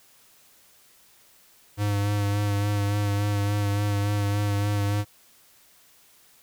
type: tone with vibrato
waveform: square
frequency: 102.2 Hz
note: G#2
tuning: 27 cents flat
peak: -23 dBFS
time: 1.77-5.05 s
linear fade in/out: 50 ms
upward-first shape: sine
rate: 3.5 Hz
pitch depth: 23 cents each way
effects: white hiss -57 dBFS RMS until 6.42 s